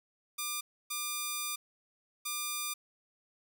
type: tone bursts at uneven times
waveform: 5% pulse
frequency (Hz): 1200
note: D6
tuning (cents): +37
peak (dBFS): -22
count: 3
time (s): 0.38-0.61 / 0.9-1.56 / 2.25-2.74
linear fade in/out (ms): 10
effects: none